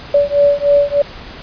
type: beating tone pair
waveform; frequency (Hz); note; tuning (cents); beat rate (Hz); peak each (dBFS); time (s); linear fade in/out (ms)
sine; 572 / 575.3; D5 / D5; -46 / -36; 3.3; -12; 0.14-1.02; 5
effects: pink hiss -33 dBFS RMS until 1.42 s + resampled to 11025 Hz